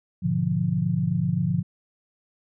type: chord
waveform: sine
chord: G# diminished seventh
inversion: none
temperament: equal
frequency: 103.83 / 123.47 / 146.83 / 174.61 Hz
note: G#2 / B2 / D3 / F3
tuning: 0 / 0 / 0 / 0 cents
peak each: -30 / -29 / -26 / -24 dBFS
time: 0.22-1.63 s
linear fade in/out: 20 ms
effects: none